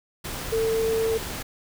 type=tone in noise; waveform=sine; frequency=448.2 Hz; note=A4; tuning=32 cents sharp; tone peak=-21 dBFS; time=0.52-1.18 s; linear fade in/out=10 ms; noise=pink; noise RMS=-33 dBFS; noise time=0.24-1.43 s; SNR=+9 dB; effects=none